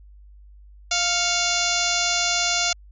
harmonic tone with a mistuned harmonic, 697 Hz, F5, 4 cents flat, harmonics 1 / 2 / 3 / 4 / 5 / 6 / 7 / 8 / 9 / 10, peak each -29 / -29 / -29 / -29 / -29 / -29 / -29 / -29 / -29 / -29 dBFS, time 0.91-2.73 s, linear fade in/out 5 ms, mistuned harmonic 3, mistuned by +90 cents, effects added 50 Hz sine -44 dBFS peak until 2.91 s

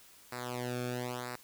sawtooth tone with flanger, 123.47 Hz, B2, in tune, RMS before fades -38 dBFS, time 0.32-1.36 s, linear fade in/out 5 ms, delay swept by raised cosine 0.31 to 1.03 ms, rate 1 Hz, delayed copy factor -1, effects white hiss -58 dBFS RMS until 1.43 s

